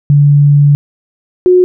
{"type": "tone pair in turn", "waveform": "sine", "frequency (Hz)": [144.3, 363.6], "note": ["D3", "F#4"], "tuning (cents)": [-30, -30], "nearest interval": "octave + major third", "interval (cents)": 1600, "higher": "second", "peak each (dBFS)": -3, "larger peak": "neither", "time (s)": [[0.1, 0.75], [1.46, 1.64]], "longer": "first", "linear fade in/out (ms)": 0, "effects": []}